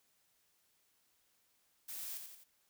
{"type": "noise with echo", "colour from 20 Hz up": "blue", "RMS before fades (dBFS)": -45, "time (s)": [1.88, 2.18], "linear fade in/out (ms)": 10, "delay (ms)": 87, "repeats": 3, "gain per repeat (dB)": -5, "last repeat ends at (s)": 2.441, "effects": ["white hiss -75 dBFS RMS until 2.69 s"]}